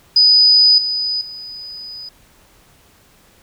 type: tone with level steps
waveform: sine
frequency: 4978 Hz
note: D#8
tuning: in tune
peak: -7 / -17 / -29 dBFS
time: 0.16-2.09 s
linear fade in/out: 5 ms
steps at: 0.78 / 1.21 s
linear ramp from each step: 2 ms
effects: pink hiss -51 dBFS RMS until 3.42 s